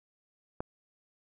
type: click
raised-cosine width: 1 ms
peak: -20 dBFS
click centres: 0.605 s
effects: none